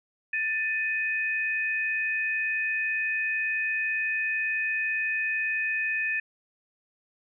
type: tone pair together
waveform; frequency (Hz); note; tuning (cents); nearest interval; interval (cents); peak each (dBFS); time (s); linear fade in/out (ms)
sine; 1771 / 2505; A6 / D#7; +11 / +11; tritone; 600; -28; 0.33-6.2; 5
effects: none